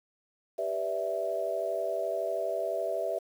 sine chord, E minor seventh, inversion first, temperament equal, 392 / 493.9 / 587.3 / 659.3 Hz, G4 / B4 / D5 / E5, 0 / 0 / 0 / 0 cents, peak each -37 / -37 / -35 / -31 dBFS, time 0.58-3.19 s, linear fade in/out 10 ms, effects 9-bit

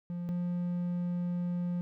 triangle tone pair in turn, 174.61 / 176.03 Hz, F3 / F3, 0 / +14 cents, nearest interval unison, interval 14 cents, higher second, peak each -32 / -28 dBFS, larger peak second, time 0.1-0.29 / 0.29-1.81 s, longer second, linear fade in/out 0 ms, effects none

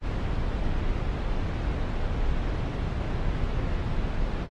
brown noise, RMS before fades -27 dBFS, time 0.01-4.48 s, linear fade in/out 50 ms, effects low-pass 4000 Hz 12 dB/octave + AAC 32 kbps

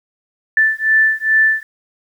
sine beating tone pair, 1760 / 1762.4 Hz, A6 / A6, 0 / +2 cents, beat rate 2.4 Hz, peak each -14 dBFS, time 0.57-1.63 s, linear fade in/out 2 ms, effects 8-bit

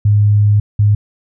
sine tone pair in turn, 103.83 / 103.83 Hz, G#2 / G#2, 0 / 0 cents, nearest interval unison, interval 0 cents, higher neither, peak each -7 dBFS, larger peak neither, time 0.05-0.6 / 0.79-0.95 s, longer first, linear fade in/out 5 ms, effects none

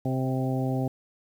harmonic tone with a mistuned harmonic, 130.81 Hz, C3, in tune, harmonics 1 / 2 / 3 / 4 / 5 / 6, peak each -27 / -29 / -36 / -36 / -37 / -37 dBFS, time 0.05-0.88 s, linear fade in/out 5 ms, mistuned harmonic 5, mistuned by -17 cents, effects 9-bit

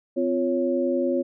sine tone cluster, 257.4 / 347.9 / 553 Hz, C4 / F4 / C#5, -28 / -7 / -4 cents, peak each -25 dBFS, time 0.16-1.23 s, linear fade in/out 20 ms, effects none

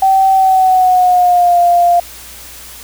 sine tone with pitch glide, 770 to 698 Hz, G5 to F5, -31 to -1 cents, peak -6 dBFS, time 0.02-2 s, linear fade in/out 5 ms, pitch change -170 cents, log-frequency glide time 0.31-1.59 s, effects added 60 Hz sine -41 dBFS peak until 2.83 s + white hiss -33 dBFS RMS until 2.83 s

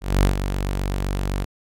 sawtooth tone with ADSR envelope, 47.79 Hz, G1, 43 cents flat, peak -9 dBFS, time 0.01-1.45 s, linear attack 220 ms, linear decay 120 ms, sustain -9 dB, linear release 13 ms, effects AAC 64 kbps

